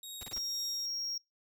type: tone with tremolo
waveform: 20% pulse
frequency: 3770 Hz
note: A#7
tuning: 19 cents sharp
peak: -36 dBFS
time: 0.03-0.86 s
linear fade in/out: 2 ms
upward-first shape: sine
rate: 2.1 Hz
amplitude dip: 55%
type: noise bursts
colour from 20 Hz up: pink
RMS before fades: -46 dBFS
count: 4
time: 0.21-0.383 s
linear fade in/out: 2 ms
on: 23 ms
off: 27 ms
type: tone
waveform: triangle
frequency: 5588 Hz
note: F8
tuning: in tune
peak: -33 dBFS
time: 0.33-1.18 s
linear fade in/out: 5 ms
effects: noise-tail reverb RT60 0.2 s tail -26 dB re dry